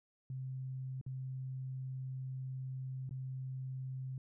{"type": "tone with dropouts", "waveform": "sine", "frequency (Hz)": 130.81, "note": "C3", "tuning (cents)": 0, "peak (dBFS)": -39, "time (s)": [0.3, 4.18], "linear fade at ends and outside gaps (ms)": 2, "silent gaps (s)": [[1.013, 1.063], [3.093, 3.109]], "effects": []}